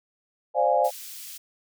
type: chord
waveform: sine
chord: D half-diminished seventh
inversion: third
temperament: equal with one note detuned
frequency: 523.3 / 591.4 / 698.5 / 830.6 Hz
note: C5 / D5 / F5 / Ab5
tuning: 0 / +12 / 0 / 0 cents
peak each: -24 dBFS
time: 0.54-0.91 s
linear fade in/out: 50 ms
type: high-pass noise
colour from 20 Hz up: white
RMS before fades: -40 dBFS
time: 0.84-1.38 s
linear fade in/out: 10 ms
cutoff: 2900 Hz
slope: 12 dB/octave
effects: none